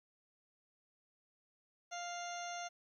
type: harmonic tone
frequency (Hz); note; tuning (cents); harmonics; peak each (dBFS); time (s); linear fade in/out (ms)
699; F5; +1; 1 / 2 / 3 / 4 / 5 / 6 / 8 / 9; -43 / -49 / -52 / -54 / -56 / -57 / -56 / -51; 1.91-2.69; 20
effects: 13-bit